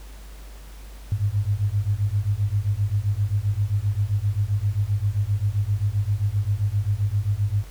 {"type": "beating tone pair", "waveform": "sine", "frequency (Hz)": [98.4, 106], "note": ["G2", "G#2"], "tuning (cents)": [7, 36], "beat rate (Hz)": 7.6, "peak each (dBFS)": -23, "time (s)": [1.12, 7.64], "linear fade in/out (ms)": 0, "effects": ["added 50 Hz sine -38 dBFS peak until 7.7 s", "pink hiss -49 dBFS RMS until 7.7 s"]}